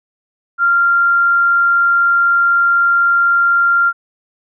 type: tone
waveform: sine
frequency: 1388 Hz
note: F6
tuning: 11 cents flat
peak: -9 dBFS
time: 0.58-3.93 s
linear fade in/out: 50 ms
effects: none